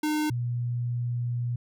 square / sine tone pair in turn, 304.2 / 120.72 Hz, D#4 / B2, -39 / -39 cents, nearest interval octave + major third, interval 1600 cents, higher first, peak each -25 / -26 dBFS, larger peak first, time 0.03-0.3 / 0.3-1.56 s, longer second, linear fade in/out 5 ms, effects none

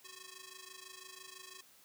5% pulse ring-modulated tone, 728 Hz, F#5, 28 cents flat, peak -36 dBFS, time 0.04-1.61 s, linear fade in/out 5 ms, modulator 351 Hz, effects white hiss -63 dBFS RMS until 1.84 s + high-pass 80 Hz 12 dB/octave

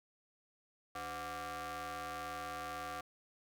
sawtooth ring-modulated tone, 220 Hz, A3, in tune, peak -34 dBFS, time 0.95-3.01 s, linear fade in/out 5 ms, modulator 949 Hz, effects none

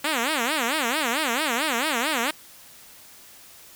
5% pulse tone with vibrato, 269.9 Hz, C#4, 46 cents flat, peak -11 dBFS, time 0.04-2.31 s, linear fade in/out 5 ms, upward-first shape sine, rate 4.5 Hz, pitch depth 290 cents each way, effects white hiss -48 dBFS RMS until 3.75 s

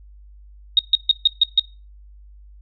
sine tone bursts, 3734 Hz, A#7, 2 cents sharp, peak -9 dBFS, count 6, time 0.77-1.596 s, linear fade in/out 2 ms, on 21 ms, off 140 ms, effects noise-tail reverb RT60 0.3 s tail -23 dB re dry + added 50 Hz sine -42 dBFS peak until 2.61 s

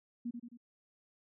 sine tone with echo, 238.4 Hz, A#3, 39 cents sharp, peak -35 dBFS, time 0.25-0.31 s, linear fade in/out 10 ms, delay 88 ms, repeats 3, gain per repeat -5 dB, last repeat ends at 0.574 s, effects none

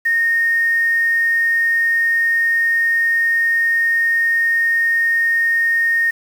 sine tone with quantisation, 1845 Hz, A#6, 18 cents flat, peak -13 dBFS, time 0.05-6.11 s, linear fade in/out 10 ms, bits 6, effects none

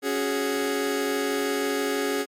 sawtooth chord, C# suspended fourth, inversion none, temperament just, 277.2 / 369.6 / 415.8 Hz, C#4 / F#4 / G#4, 0 / -2 / +2 cents, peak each -24 / -27 / -22 dBFS, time 0.02-2.26 s, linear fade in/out 50 ms, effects MP3 64 kbps

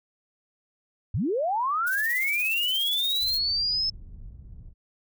sine linear sweep, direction up, 71.6 to 5274 Hz, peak -23 dBFS, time 1.14-3.9 s, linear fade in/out 5 ms
violet noise with tremolo, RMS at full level -33 dBFS, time 1.86-3.39 s, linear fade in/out 20 ms, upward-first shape triangle, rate 17 Hz, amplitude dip 65%
pink low-pass noise, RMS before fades -43 dBFS, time 3.19-4.74 s, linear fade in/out 50 ms, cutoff 100 Hz, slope 12 dB/octave
effects none

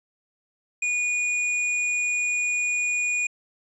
square tone, 2453 Hz, D#7, 25 cents flat, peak -23 dBFS, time 0.82-3.27 s, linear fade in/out 5 ms, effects resampled to 22050 Hz + 10-bit

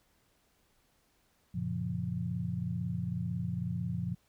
sine chord, Gb major seventh, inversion none, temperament equal, 92.5 / 116.54 / 138.59 / 174.61 Hz, Gb2 / Bb2 / Db3 / F3, 0 / 0 / 0 / 0 cents, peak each -40 / -37 / -40 / -35 dBFS, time 1.54-4.15 s, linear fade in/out 10 ms, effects pink hiss -71 dBFS RMS until 4.28 s

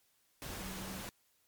sine tone in noise, 190.2 Hz, F#3, 48 cents sharp, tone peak -45 dBFS, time 0.6-1.01 s, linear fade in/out 0 ms, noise pink, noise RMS -44 dBFS, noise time 0.42-1.09 s, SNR -4 dB, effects white hiss -73 dBFS RMS until 1.47 s + MP3 96 kbps

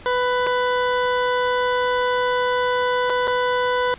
20% pulse tone with dropouts, 496.7 Hz, B4, 10 cents sharp, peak -13 dBFS, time 0.06-3.94 s, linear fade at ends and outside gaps 0 ms, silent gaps 0.465-0.469 / 3.097-3.101 / 3.272-3.278 s, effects pink hiss -43 dBFS RMS until 3.98 s + resampled to 8000 Hz

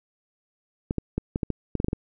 clicks, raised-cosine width 3 ms, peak -12 dBFS, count 11, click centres 0.909 / 0.983 / 1.18 / 1.359 / 1.432 / 1.503 / 1.753 / 1.801 / 1.845 / 1.884 / 1.931 s, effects none

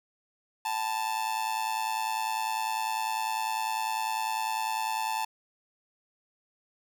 45% pulse tone with amplitude modulation, 880 Hz, A5, in tune, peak -25 dBFS, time 0.65-5.25 s, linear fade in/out 5 ms, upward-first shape sine, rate 110 Hz, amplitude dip 75%, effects none

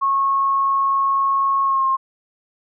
sine tone with pitch glide, 1094 to 1066.5 Hz, C#6 to C6, -23 to +33 cents, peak -15 dBFS, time 0.01-1.97 s, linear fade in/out 20 ms, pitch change -44 cents, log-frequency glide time 1.64-1.86 s, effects none

